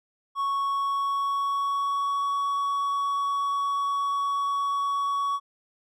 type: tone with pitch glide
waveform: triangle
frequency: 1108.7 to 1122.9 Hz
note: C#6 to C#6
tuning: 0 to +22 cents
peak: -22 dBFS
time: 0.35-5.4 s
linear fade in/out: 50 ms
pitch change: +22 cents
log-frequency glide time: 0.63-2.28 s
effects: none